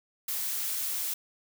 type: noise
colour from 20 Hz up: blue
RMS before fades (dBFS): -32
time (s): 0.28-1.14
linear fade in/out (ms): 5
effects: none